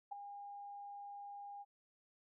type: tone with ADSR envelope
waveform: sine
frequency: 810 Hz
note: G#5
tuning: 43 cents flat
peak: -38 dBFS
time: 0.11-1.65 s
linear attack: 14 ms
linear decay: 7 ms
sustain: -9 dB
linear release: 37 ms
effects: none